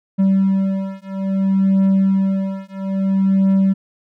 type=beating tone pair; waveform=triangle; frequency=192.9 / 193.5 Hz; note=G3 / G3; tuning=-28 / -22 cents; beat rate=0.6 Hz; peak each=-15 dBFS; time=0.18-3.74 s; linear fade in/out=20 ms; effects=none